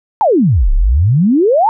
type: exponential two-way sweep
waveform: sine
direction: down then up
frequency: 932.3 to 30.73 to 932.3 Hz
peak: -7 dBFS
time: 0.21-1.69 s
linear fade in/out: 0 ms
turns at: 0.72 s
effects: none